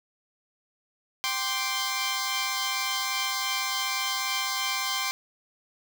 10% pulse chord, G suspended fourth, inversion none, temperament equal, 784 / 1046.5 / 1174.7 Hz, G5 / C6 / D6, 0 / 0 / 0 cents, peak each -25 / -20 / -26 dBFS, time 1.24-5.11 s, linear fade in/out 0 ms, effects none

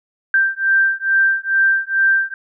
sine beating tone pair, 1571 / 1573.3 Hz, G6 / G6, +3 / +6 cents, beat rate 2.3 Hz, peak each -16 dBFS, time 0.34-2.34 s, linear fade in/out 2 ms, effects none

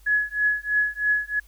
sine tone with tremolo, 1691 Hz, G#6, 31 cents sharp, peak -16 dBFS, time 0.06-1.4 s, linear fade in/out 10 ms, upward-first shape triangle, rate 3.1 Hz, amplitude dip 100%, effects added 50 Hz sine -49 dBFS peak until 1.47 s + white hiss -59 dBFS RMS until 1.47 s

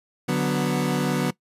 30% pulse chord, B minor, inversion first, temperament equal, 146.83 / 185 / 246.9 Hz, D3 / F#3 / B3, 0 / 0 / 0 cents, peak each -23 dBFS, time 0.28-1.31 s, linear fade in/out 10 ms, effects noise-tail reverb RT60 0.1 s tail -20 dB re dry + resampled to 32000 Hz

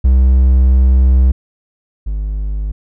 triangle tone pair in turn, 64.4 / 51.11 Hz, C2 / G#1, -27 / -27 cents, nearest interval major third, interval 400 cents, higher first, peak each -4 / -14 dBFS, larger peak first, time 0.04-1.32 / 2.06-2.72 s, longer first, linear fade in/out 10 ms, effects none

